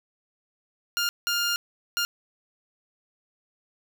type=tone bursts at uneven times; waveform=15% pulse; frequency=1406 Hz; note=F6; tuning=11 cents sharp; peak=-17 dBFS; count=3; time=0.97-1.09 / 1.27-1.56 / 1.97-2.05 s; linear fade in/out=0 ms; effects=none